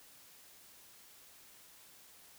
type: silence
effects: white hiss -59 dBFS RMS until 2.38 s